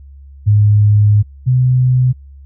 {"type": "tone pair in turn", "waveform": "sine", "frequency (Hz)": [104.4, 127.13], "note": ["G#2", "C3"], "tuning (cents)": [10, -49], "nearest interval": "minor third", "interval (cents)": 341, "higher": "second", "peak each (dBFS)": [-6, -8], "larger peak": "first", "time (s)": [[0.46, 1.23], [1.46, 2.13]], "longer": "first", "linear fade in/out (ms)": 20, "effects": ["added 69 Hz sine -34 dBFS peak until 2.45 s"]}